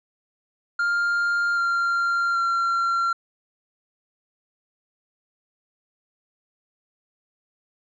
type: tone with pitch steps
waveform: triangle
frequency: 1401 / 1385.7 / 1370.6 Hz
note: F6 / F6 / F6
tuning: +5 / -14 / -33 cents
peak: -18 dBFS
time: 0.79-3.13 s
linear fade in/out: 5 ms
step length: 780 ms
effects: resampled to 16000 Hz

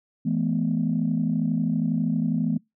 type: chord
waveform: sine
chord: E suspended fourth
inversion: none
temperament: equal with one note detuned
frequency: 164.81 / 214.5 / 246.9 Hz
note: E3 / A3 / B3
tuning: 0 / -44 / 0 cents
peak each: -25 dBFS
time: 0.25-2.58 s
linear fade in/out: 10 ms
effects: noise-tail reverb RT60 0.2 s tail -26 dB re dry + tanh soft clip ceiling -13 dBFS

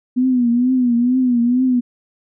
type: tone with vibrato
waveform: sine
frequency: 246.9 Hz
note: B3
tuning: in tune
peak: -12 dBFS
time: 0.16-1.81 s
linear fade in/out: 20 ms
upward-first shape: triangle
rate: 2.2 Hz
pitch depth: 100 cents each way
effects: none

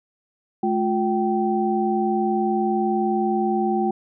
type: tone cluster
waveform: sine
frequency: 214.7 / 354.5 / 775 Hz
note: A3 / F4 / G5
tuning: -42 / +26 / -20 cents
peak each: -23 dBFS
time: 0.63-3.91 s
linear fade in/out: 5 ms
effects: none

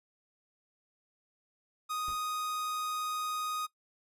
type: tone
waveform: 45% pulse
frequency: 1244.5 Hz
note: D#6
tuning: in tune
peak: -33 dBFS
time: 1.89-3.67 s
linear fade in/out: 20 ms
type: noise with exponential decay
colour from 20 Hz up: brown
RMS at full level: -40 dBFS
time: 2.08-2.21 s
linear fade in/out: 1 ms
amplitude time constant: 28 ms
effects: noise-tail reverb RT60 0.1 s tail -19 dB re dry + resampled to 32000 Hz

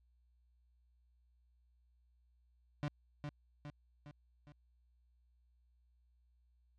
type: tone with echo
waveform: 35% pulse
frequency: 146.83 Hz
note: D3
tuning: in tune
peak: -34 dBFS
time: 2.83-2.88 s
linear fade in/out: 0 ms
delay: 410 ms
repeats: 4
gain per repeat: -5 dB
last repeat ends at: 4.52 s
effects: added 60 Hz sine -69 dBFS peak until 6.78 s + low-pass 4000 Hz 12 dB/octave

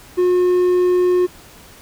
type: tone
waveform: triangle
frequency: 360 Hz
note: F#4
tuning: 47 cents flat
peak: -10 dBFS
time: 0.17-1.27 s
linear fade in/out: 20 ms
effects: pink hiss -43 dBFS RMS until 1.81 s

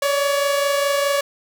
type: tone pair together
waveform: sawtooth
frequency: 562.5 / 587.3 Hz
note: C#5 / D5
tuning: +25 / 0 cents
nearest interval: minor second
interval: 75 cents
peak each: -14 / -22 dBFS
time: 0.02-1.21 s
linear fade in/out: 5 ms
effects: none

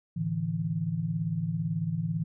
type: chord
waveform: sine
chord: A suspended fourth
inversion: none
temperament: equal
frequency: 110 / 146.83 / 164.81 Hz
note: A2 / D3 / E3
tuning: 0 / 0 / 0 cents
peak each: -35 / -34 / -29 dBFS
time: 0.16-2.24 s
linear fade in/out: 10 ms
effects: none

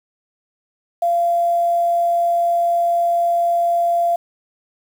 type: tone with quantisation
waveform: sine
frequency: 688 Hz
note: F5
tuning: 26 cents flat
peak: -14 dBFS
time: 1.02-4.16 s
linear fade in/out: 5 ms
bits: 7
effects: none

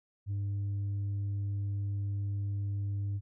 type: tone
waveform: sine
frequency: 100.4 Hz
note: G2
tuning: 42 cents sharp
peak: -28 dBFS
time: 0.26-3.21 s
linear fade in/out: 50 ms
effects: tanh soft clip ceiling -30 dBFS

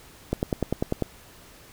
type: click train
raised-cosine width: 2 ms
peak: -10 dBFS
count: 8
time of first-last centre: 0.33-1.023 s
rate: 10.1 Hz
effects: pink hiss -50 dBFS RMS until 1.72 s

